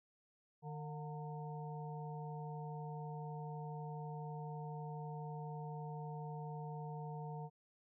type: harmonic tone with a mistuned harmonic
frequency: 152 Hz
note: D#3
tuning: 40 cents flat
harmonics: 1 / 3 / 5 / 6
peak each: -44 / -52 / -52 / -52 dBFS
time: 0.62-7.5 s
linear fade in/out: 50 ms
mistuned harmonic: 5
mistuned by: -82 cents
effects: none